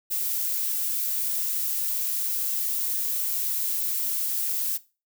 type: noise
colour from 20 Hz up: violet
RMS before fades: -27 dBFS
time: 0.1-4.78 s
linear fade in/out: 20 ms
effects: noise-tail reverb RT60 0.3 s tail -18 dB re dry